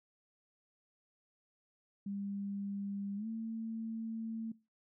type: tone with pitch glide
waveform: sine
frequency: 200 to 224.5 Hz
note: G3 to A3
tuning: +35 to +35 cents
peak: -37 dBFS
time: 2.06-4.52 s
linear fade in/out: 5 ms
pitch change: +200 cents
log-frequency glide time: 3.16-3.27 s
effects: noise-tail reverb RT60 0.3 s tail -22 dB re dry